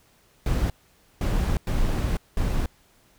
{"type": "noise bursts at uneven times", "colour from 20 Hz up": "brown", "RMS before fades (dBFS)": -23, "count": 4, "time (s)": [[0.46, 0.7], [1.21, 1.57], [1.67, 2.17], [2.37, 2.66]], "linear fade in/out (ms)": 2, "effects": ["pink hiss -60 dBFS RMS until 3.18 s"]}